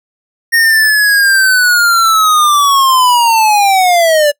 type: linear sweep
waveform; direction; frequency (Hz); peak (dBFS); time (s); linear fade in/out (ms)
square; down; 1855 to 574; -7; 0.52-4.32; 20
effects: noise-tail reverb RT60 0.1 s tail -24 dB re dry